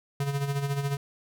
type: tone with tremolo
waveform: square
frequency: 140.5 Hz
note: C#3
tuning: 24 cents sharp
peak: -25 dBFS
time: 0.2-0.97 s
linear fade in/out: 2 ms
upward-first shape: sine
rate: 14 Hz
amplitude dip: 60%
effects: none